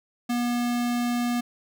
square tone, 241.2 Hz, B3, 41 cents flat, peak -24 dBFS, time 0.29-1.41 s, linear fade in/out 10 ms, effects none

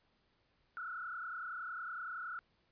sine tone with frequency modulation, 1395 Hz, F6, 2 cents flat, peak -40 dBFS, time 0.77-2.39 s, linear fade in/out 0 ms, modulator 30.8 Hz, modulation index 2.8, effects pink hiss -75 dBFS RMS until 2.71 s + resampled to 11025 Hz

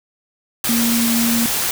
sine tone in noise, 232.8 Hz, A#3, 2 cents flat, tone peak -16 dBFS, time 0.69-1.46 s, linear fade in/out 2 ms, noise white, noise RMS -20 dBFS, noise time 0.64-1.71 s, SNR +1 dB, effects none

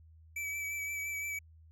square tone with vibrato, 2302 Hz, D7, 35 cents flat, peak -36 dBFS, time 0.36-1.39 s, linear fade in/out 5 ms, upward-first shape sine, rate 5.8 Hz, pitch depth 23 cents each way, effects added 80 Hz sine -55 dBFS peak until 1.71 s

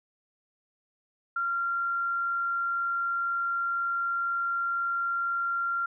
sine tone, 1381 Hz, F6, 20 cents flat, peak -26 dBFS, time 1.36-5.86 s, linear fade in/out 5 ms, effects none

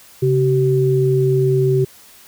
sine tone pair together, 135.5 / 381.6 Hz, C#3 / G4, -39 / -47 cents, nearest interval octave + tritone, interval 1792 cents, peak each -15 dBFS, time 0.22-1.85 s, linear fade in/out 10 ms, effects white hiss -45 dBFS RMS until 2.27 s

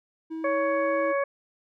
triangle tone with pitch glide, 321.5 to 323.5 Hz, E4 to E4, -43 to -32 cents, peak -29 dBFS, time 0.3-1.13 s, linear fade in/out 20 ms, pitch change +11 cents, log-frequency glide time 0.52-0.95 s
harmonic tone, 558 Hz, C#5, 11 cents sharp, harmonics 1 / 2 / 3 / 4, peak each -24 / -30 / -34 / -36 dBFS, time 0.44-1.24 s, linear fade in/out 5 ms
effects none

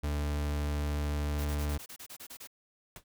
40% pulse tone, 73.42 Hz, D2, in tune, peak -29 dBFS, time 0.03-1.78 s, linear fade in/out 10 ms
white noise bursts, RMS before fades -46 dBFS, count 11, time 1.38-2.473 s, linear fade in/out 10 ms, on 73 ms, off 29 ms
pink noise with exponential decay, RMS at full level -40 dBFS, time 2.96-3.04 s, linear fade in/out 2 ms, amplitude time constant 17 ms
effects none

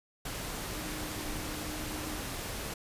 sine tone in noise, 305.3 Hz, D#4, 33 cents flat, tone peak -43 dBFS, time 0.73-2.18 s, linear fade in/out 5 ms, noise pink, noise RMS -38 dBFS, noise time 0.25-2.74 s, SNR -8 dB, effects resampled to 32000 Hz

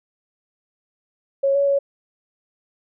sine tone with pitch steps, 550 / 562 / 558 Hz, C#5 / C#5 / C#5, -14 / +24 / +11 cents, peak -15 dBFS, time 1.43-1.79 s, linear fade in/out 10 ms, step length 120 ms, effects none

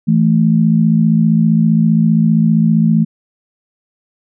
sine tone pair together, 164.81 / 220 Hz, E3 / A3, 0 / 0 cents, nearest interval perfect fourth, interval 500 cents, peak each -11 dBFS, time 0.07-3.05 s, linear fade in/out 20 ms, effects none

